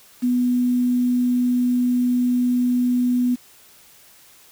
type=tone with quantisation; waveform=sine; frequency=246.9 Hz; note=B3; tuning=in tune; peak=-16 dBFS; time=0.22-3.36 s; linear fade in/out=20 ms; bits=7; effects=white hiss -50 dBFS RMS until 4.51 s